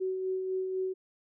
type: tone with tremolo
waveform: sine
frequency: 375.5 Hz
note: F#4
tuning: 26 cents sharp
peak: -28 dBFS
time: 0-0.94 s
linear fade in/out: 20 ms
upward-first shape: sine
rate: 4 Hz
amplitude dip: 35%
effects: none